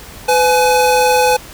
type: tone pair together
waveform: square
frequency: 502 / 844.3 Hz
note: B4 / G#5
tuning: +28 / +28 cents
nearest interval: major sixth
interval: 900 cents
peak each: -13 dBFS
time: 0.28-1.37 s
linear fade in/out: 10 ms
effects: added 48 Hz sine -41 dBFS peak until 1.53 s + pink hiss -35 dBFS RMS until 1.53 s